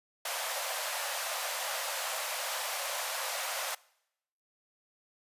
pink high-pass noise, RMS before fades -35 dBFS, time 0.25-3.75 s, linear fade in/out 5 ms, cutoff 520 Hz, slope 96 dB/octave, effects noise-tail reverb RT60 0.8 s tail -23 dB re dry + resampled to 32000 Hz

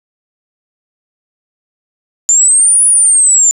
sine linear two-way sweep, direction up then down, 7070 to 9900 to 7070 Hz, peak -3 dBFS, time 2.29-3.51 s, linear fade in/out 0 ms, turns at 2.84 s, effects tanh soft clip ceiling -3 dBFS + 7-bit

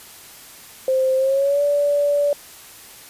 sine tone with pitch glide, 523.3 to 577.3 Hz, C5 to D5, 0 to -30 cents, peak -15 dBFS, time 0.88-2.33 s, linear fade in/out 2 ms, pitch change +170 cents, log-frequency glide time 1.16-1.62 s, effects white hiss -42 dBFS RMS until 3.09 s + resampled to 32000 Hz

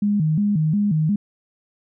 sine tone with vibrato, 179 Hz, F3, 43 cents sharp, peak -16 dBFS, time 0.02-1.16 s, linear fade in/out 5 ms, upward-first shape square, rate 2.8 Hz, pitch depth 240 cents each way, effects none

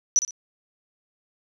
sine tone with echo, 5920 Hz, F#8, in tune, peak -14 dBFS, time 0.16-0.19 s, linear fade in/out 0 ms, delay 59 ms, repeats 2, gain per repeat -10 dB, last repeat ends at 0.308 s, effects none

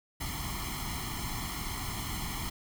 pink noise with comb filter, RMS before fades -36 dBFS, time 0.2-2.5 s, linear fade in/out 10 ms, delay 0.95 ms, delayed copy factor +1, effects none

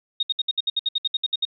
sine tone bursts, 3719 Hz, A#7, 5 cents flat, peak -19 dBFS, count 14, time 0.2-1.452 s, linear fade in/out 5 ms, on 30 ms, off 64 ms, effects none

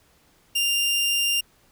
sawtooth tone, 2794 Hz, F7, in tune, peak -17 dBFS, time 0.55-1.41 s, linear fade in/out 10 ms, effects pink hiss -60 dBFS RMS until 1.71 s

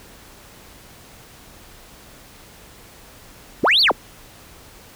sine linear two-way sweep, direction up then down, 79.7 to 4689 to 79.7 Hz, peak -11 dBFS, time 3.63-3.92 s, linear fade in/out 10 ms, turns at 3.81 s, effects tanh soft clip ceiling -8 dBFS + pink hiss -45 dBFS RMS until 4.95 s

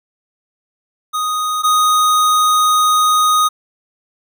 square tone pair in turn, 1244.5 / 1244.5 Hz, D#6 / D#6, 0 / 0 cents, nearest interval unison, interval 0 cents, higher neither, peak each -17 / -11 dBFS, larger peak second, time 1.13-1.63 / 1.63-3.49 s, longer second, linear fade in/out 20 ms, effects none

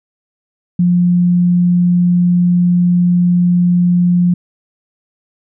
sine tone, 176.6 Hz, F3, 20 cents sharp, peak -8 dBFS, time 0.79-4.34 s, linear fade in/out 5 ms, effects none

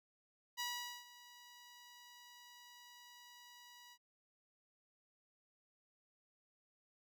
10% pulse tone with ADSR envelope, 970 Hz, B5, 31 cents flat, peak -30 dBFS, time 0.57-3.98 s, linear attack 31 ms, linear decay 440 ms, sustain -19 dB, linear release 56 ms, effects none

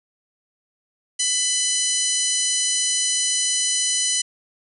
harmonic tone with a mistuned harmonic, 997 Hz, B5, 16 cents sharp, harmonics 2 / 3 / 4 / 5 / 6 / 7 / 8 / 9 / 10, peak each -34 / -27 / -28 / -33 / -24 / -27 / -34 / -25 / -35 dBFS, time 1.19-4.22 s, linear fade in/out 10 ms, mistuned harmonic 4, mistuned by +35 cents, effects none

